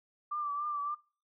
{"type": "tone with vibrato", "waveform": "sine", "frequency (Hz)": 1174.7, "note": "D6", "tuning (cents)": 0, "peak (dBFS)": -32, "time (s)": [0.31, 0.95], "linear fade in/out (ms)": 10, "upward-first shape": "triangle", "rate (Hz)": 3.5, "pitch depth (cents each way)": 49, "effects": ["noise-tail reverb RT60 0.4 s tail -24 dB re dry"]}